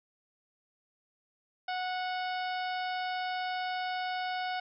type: harmonic tone with a mistuned harmonic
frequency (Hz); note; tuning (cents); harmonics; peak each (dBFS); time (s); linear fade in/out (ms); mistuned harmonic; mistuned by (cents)
735; F#5; -12; 1 / 2 / 3 / 4 / 5 / 6 / 7; -33 / -39 / -43 / -45 / -47 / -49 / -50; 1.68-4.6; 5; 6; +29
effects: none